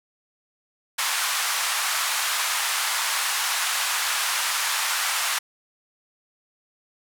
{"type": "band-pass noise", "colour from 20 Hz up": "pink", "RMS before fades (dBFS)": -25, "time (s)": [0.98, 5.39], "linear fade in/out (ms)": 10, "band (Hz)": [950, 13000], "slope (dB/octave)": 24, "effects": []}